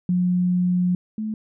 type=tone pair in turn; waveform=sine; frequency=179.6 / 216.4 Hz; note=F3 / A3; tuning=+49 / -29 cents; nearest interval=minor third; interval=322 cents; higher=second; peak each=-17 / -24 dBFS; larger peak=first; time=0.09-0.95 / 1.18-1.34 s; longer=first; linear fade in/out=2 ms; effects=none